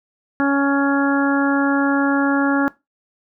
harmonic tone, 279 Hz, C#4, 11 cents sharp, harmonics 1 / 2 / 3 / 4 / 5 / 6, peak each -16 / -25 / -25 / -27 / -24 / -25 dBFS, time 0.4-2.68 s, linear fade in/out 0 ms, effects noise-tail reverb RT60 0.2 s tail -19 dB re dry

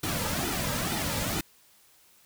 pink noise with flanger, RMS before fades -30 dBFS, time 0.03-1.41 s, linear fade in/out 5 ms, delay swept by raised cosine 1.8 to 2.8 ms, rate 2.2 Hz, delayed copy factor -0.7, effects white hiss -60 dBFS RMS until 2.25 s

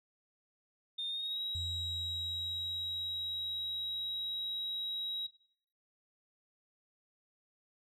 sine tone with pitch glide, 3642 to 3839 Hz, A#7 to B7, -41 to -50 cents, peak -34 dBFS, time 0.98-5.27 s, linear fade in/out 10 ms, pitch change +91 cents, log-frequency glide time 1.08-1.4 s
sine tone with exponential decay, 86.8 Hz, F2, 10 cents flat, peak -36 dBFS, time 1.55-5.28 s, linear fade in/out 0 ms, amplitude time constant 810 ms
effects noise-tail reverb RT60 0.6 s tail -17 dB re dry + tanh soft clip ceiling -31 dBFS

